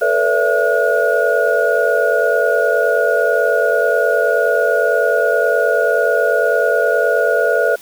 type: tone cluster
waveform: sine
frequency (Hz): 443.8 / 493.1 / 575 / 665 / 1444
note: A4 / B4 / D5 / E5 / F#6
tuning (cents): +15 / -3 / -37 / +15 / -43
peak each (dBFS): -18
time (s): 0.01-7.76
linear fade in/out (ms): 10
effects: tanh soft clip ceiling 0 dBFS + white hiss -41 dBFS RMS until 7.81 s